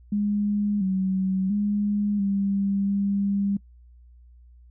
sine tone with pitch steps, 206 / 189.4 / 205.8 / 198.1 / 199.6 Hz, G#3 / F#3 / G#3 / G3 / G3, -14 / +41 / -16 / +18 / +32 cents, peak -21 dBFS, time 0.12-3.57 s, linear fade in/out 5 ms, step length 690 ms, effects noise-tail reverb RT60 0.1 s tail -23 dB re dry + added 60 Hz sine -48 dBFS peak until 4.7 s

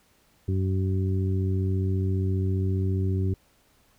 harmonic tone, 94.8 Hz, F#2, 43 cents sharp, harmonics 1 / 2 / 3 / 4, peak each -23 / -32 / -35 / -34 dBFS, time 0.48-3.34 s, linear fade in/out 5 ms, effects pink hiss -63 dBFS RMS until 3.98 s

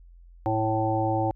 harmonic tone, 110 Hz, A2, in tune, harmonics 1 / 3 / 5 / 7 / 8, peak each -28 / -28 / -30 / -27 / -32 dBFS, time 0.46-1.31 s, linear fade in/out 0 ms, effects added 43 Hz sine -47 dBFS peak until 1.35 s

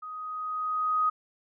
sine tone with level ramp, 1252 Hz, D#6, 10 cents sharp, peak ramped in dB -37 to -21 dBFS, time 0.02-1.1 s, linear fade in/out 10 ms, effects none

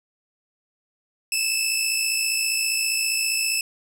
15% pulse tone pair together, 2600 / 2655 Hz, E7 / E7, -24 / +12 cents, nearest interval unison, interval 36 cents, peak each -17 dBFS, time 1.32-3.61 s, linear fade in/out 2 ms, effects none

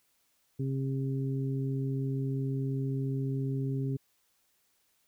harmonic tone, 134.7 Hz, C#3, 49 cents flat, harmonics 1 / 2 / 3, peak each -30 / -36 / -40 dBFS, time 0.59-3.97 s, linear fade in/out 10 ms, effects white hiss -72 dBFS RMS until 5.07 s

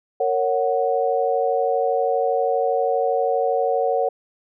sine chord, F# major, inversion first, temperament just, 462.5 / 555 / 740 Hz, A#4 / C#5 / F#5, -14 / +2 / 0 cents, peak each -22 dBFS, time 0.2-4.09 s, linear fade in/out 5 ms, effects none

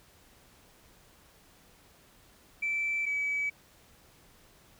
sine tone pair in turn, 2327 / 2287 Hz, D7 / D7, -17 / -47 cents, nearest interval unison, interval 30 cents, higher first, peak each -27 dBFS, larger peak neither, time 2.62-3.06 / 3.06-3.5 s, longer neither, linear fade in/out 10 ms, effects tanh soft clip ceiling -24 dBFS + pink hiss -60 dBFS RMS until 4.79 s

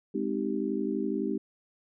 sine chord, Ab major seventh, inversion none, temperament just, 207.7 / 259.6 / 311.5 / 389.3 Hz, Ab3 / C4 / Eb4 / G4, 0 / -13 / +2 / -12 cents, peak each -33 dBFS, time 0.14-1.38 s, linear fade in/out 10 ms, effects none

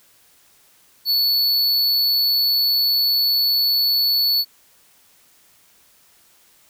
square tone, 4435 Hz, C#8, in tune, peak -16 dBFS, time 1.05-4.45 s, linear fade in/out 50 ms, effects white hiss -55 dBFS RMS until 6.69 s

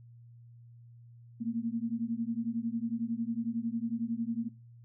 sine beating tone pair, 225.5 / 236.5 Hz, A3 / A#3, +43 / +25 cents, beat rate 11 Hz, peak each -33 / -34 dBFS, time 1.4-4.49 s, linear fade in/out 20 ms, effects noise-tail reverb RT60 0.3 s tail -19 dB re dry + added 118 Hz sine -51 dBFS peak until 4.84 s

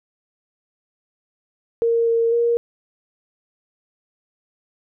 sine tone with pitch steps, 463.3 / 460.4 / 470.1 Hz, A#4 / A#4 / A#4, -11 / -22 / +15 cents, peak -15 dBFS, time 1.82-2.57 s, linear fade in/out 0 ms, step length 250 ms, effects none

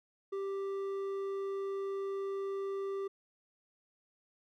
sine tone with hard clipping, 392.1 Hz, G4, in tune, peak -36 dBFS, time 0.32-3.08 s, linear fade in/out 10 ms, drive 6 dB, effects none

